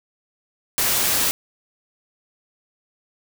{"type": "noise", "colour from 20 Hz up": "white", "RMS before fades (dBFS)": -20, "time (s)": [0.78, 1.31], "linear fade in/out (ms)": 0, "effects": []}